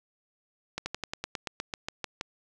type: slowing click train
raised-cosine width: 0.2 ms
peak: -15 dBFS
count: 13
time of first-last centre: 0.78-2.211 s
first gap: 80 ms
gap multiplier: 1.07
effects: none